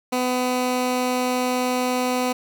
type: tone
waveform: 15% pulse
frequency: 251.3 Hz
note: B3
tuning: 30 cents sharp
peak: -14 dBFS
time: 0.12-2.33 s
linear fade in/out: 10 ms
effects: none